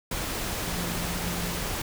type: tone in noise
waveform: sine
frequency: 174.61 Hz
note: F3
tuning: in tune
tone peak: -34 dBFS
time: 0.67-1.6 s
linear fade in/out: 5 ms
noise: pink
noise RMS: -31 dBFS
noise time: 0.11-1.82 s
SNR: -6 dB
effects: none